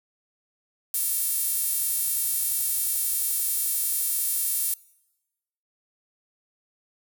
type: tone with high-pass filter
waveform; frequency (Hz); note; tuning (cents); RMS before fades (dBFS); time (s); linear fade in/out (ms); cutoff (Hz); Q
sawtooth; 455.7; A#4; -39; -26; 0.94-4.74; 2; 11000; 1.6
effects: noise-tail reverb RT60 1.0 s tail -24 dB re dry